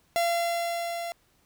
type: tone with level ramp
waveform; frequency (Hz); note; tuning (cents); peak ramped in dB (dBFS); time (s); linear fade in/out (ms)
45% pulse; 684; F5; -36; -22 to -32; 0.16-1.12; 0
effects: pink hiss -66 dBFS RMS until 1.45 s